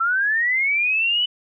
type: linear sweep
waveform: sine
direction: up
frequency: 1318.5 to 2999 Hz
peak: -17 dBFS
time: 0-1.26 s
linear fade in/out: 10 ms
effects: none

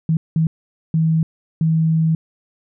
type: tone bursts at uneven times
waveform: sine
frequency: 160.9 Hz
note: E3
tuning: 42 cents flat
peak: -13 dBFS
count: 4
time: 0.09-0.17 / 0.36-0.47 / 0.94-1.23 / 1.61-2.15 s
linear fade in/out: 2 ms
effects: none

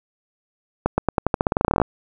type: accelerating click train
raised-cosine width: 1 ms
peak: -3 dBFS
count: 19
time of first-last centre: 0.86-1.817 s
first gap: 120 ms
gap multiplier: 0.89
effects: none

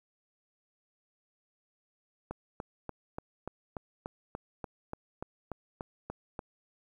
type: click train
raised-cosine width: 1 ms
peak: -23 dBFS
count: 15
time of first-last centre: 2.31-6.392 s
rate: 3.43 Hz
effects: 10-bit

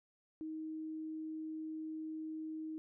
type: tone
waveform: sine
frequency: 314.8 Hz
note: D#4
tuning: 20 cents sharp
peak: -40 dBFS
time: 0.41-2.78 s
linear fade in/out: 0 ms
effects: none

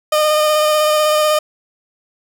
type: tone with vibrato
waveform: 30% pulse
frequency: 610 Hz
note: D#5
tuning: 34 cents flat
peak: -9 dBFS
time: 0.12-1.39 s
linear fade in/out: 5 ms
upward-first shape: square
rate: 16 Hz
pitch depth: 12 cents each way
effects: none

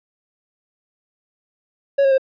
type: tone with pitch steps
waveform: triangle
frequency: 556 / 542 / 531 Hz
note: C#5 / C#5 / C5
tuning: +5 / -39 / +25 cents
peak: -10 dBFS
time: 1.98-2.181 s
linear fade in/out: 10 ms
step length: 67 ms
effects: resampled to 11025 Hz

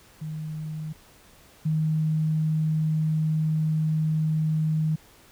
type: tone pair in turn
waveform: sine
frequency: 155.56 / 156.46 Hz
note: D#3 / D#3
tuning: 0 / +10 cents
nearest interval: unison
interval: 10 cents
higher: second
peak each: -30 / -21 dBFS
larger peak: second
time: 0.21-0.93 / 1.65-4.96 s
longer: second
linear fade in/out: 10 ms
effects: pink hiss -54 dBFS RMS until 5.31 s

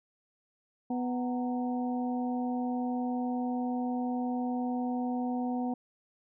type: harmonic tone with a mistuned harmonic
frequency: 247.8 Hz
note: B3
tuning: 6 cents sharp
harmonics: 1 / 2 / 3 / 4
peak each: -30 / -41 / -37 / -46 dBFS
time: 0.9-5.74 s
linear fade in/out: 5 ms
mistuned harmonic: 4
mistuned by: -120 cents
effects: none

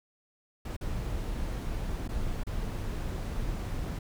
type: noise with dropouts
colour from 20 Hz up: brown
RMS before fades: -33 dBFS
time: 0.65-3.99 s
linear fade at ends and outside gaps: 5 ms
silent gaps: 0.766-0.81 / 2.078-2.089 / 2.435-2.467 s
effects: none

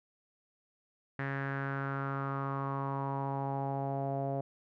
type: tone with low-pass filter sweep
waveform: sawtooth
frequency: 137.4 Hz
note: C#3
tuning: 15 cents flat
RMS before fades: -35 dBFS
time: 1.19-4.41 s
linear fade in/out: 2 ms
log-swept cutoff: 1800 to 640 Hz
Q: 5.1
effects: none

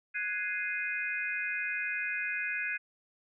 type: chord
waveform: sine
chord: Ab dominant seventh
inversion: third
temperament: equal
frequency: 1480 / 1661.2 / 2093 / 2489 Hz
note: Gb6 / Ab6 / C7 / Eb7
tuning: 0 / 0 / 0 / 0 cents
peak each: -39 / -36 / -38 / -35 dBFS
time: 0.14-2.78 s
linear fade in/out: 20 ms
effects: none

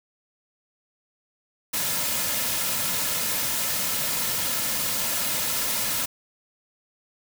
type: noise with comb filter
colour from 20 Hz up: white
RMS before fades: -26 dBFS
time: 1.73-6.06 s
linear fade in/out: 10 ms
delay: 2.6 ms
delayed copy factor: -0.5
effects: none

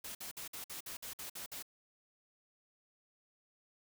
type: noise bursts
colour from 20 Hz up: white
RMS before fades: -45 dBFS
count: 10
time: 0.04-1.626 s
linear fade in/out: 5 ms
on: 110 ms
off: 54 ms
effects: none

